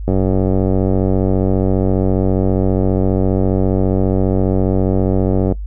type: click train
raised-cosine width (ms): 2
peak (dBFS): -3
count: 517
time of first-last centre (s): 0.08-5.523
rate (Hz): 94.8
effects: noise-tail reverb RT60 0.1 s tail -20 dB re dry + added 50 Hz sine -22 dBFS peak until 5.66 s